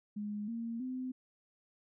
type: tone with pitch steps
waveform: sine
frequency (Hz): 208 / 230.8 / 256.1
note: G#3 / A#3 / C4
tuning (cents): +3 / -17 / -37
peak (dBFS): -36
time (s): 0.16-1.12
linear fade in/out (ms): 10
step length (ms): 320
effects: none